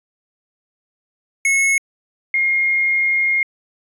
square / sine tone pair in turn, 2185 / 2136 Hz, C#7 / C7, -26 / +35 cents, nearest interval unison, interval 39 cents, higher first, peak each -14 dBFS, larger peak neither, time 1.45-1.78 / 2.34-3.43 s, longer second, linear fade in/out 2 ms, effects resampled to 32000 Hz

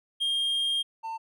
triangle tone pair in turn, 3219 / 897.8 Hz, G7 / A5, +45 / +35 cents, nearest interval octave + minor seventh, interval 2210 cents, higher first, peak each -23 / -30 dBFS, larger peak first, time 0.2-0.83 / 1.03-1.18 s, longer first, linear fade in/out 20 ms, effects none

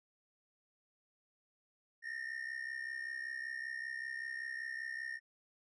triangle ring-modulated tone, 1833 Hz, A#6, 30 cents flat, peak -35 dBFS, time 2.02-5.2 s, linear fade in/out 50 ms, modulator 32.6 Hz, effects resampled to 24000 Hz

